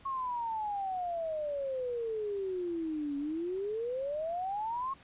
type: exponential two-way sweep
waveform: sine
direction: down then up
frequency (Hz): 1100 to 279.9 to 1100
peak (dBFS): -32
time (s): 0.05-4.94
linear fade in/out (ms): 10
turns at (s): 3.17
effects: pink hiss -58 dBFS RMS until 5.03 s + resampled to 8000 Hz